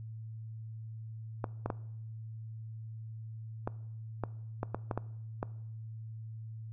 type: clicks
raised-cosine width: 1 ms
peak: -19 dBFS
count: 10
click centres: 1.442 / 1.66 / 1.702 / 3.675 / 4.237 / 4.631 / 4.746 / 4.912 / 4.976 / 5.429 s
effects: noise-tail reverb RT60 0.8 s tail -20 dB re dry + added 111 Hz sine -41 dBFS peak until 6.72 s